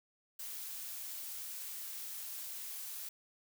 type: noise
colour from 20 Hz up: blue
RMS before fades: -44 dBFS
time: 0.39-3.09 s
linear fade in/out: 5 ms
effects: none